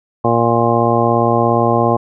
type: harmonic tone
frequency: 117.2 Hz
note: A#2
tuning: 10 cents sharp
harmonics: 1 / 2 / 3 / 4 / 5 / 6 / 7 / 9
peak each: -19 / -19 / -19 / -19 / -19 / -19 / -19 / -19 dBFS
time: 0.24-1.97 s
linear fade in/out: 10 ms
effects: none

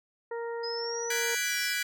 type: harmonic tone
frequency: 466.2 Hz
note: A#4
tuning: in tune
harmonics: 1 / 2 / 3 / 4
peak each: -33 / -40 / -47 / -46 dBFS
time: 0.31-1.35 s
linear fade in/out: 5 ms
type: exponential two-way sweep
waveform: sine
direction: up then down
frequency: 5000 to 6570 to 5000 Hz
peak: -35 dBFS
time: 0.63-1.74 s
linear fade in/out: 10 ms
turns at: 1.34 s
type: chord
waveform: sawtooth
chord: G# half-diminished seventh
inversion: third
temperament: equal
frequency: 1480 / 1661.2 / 1975.5 / 2349 Hz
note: F#6 / G#6 / B6 / D7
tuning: 0 / 0 / 0 / 0 cents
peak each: -31 dBFS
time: 1.1-1.83 s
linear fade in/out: 5 ms
effects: none

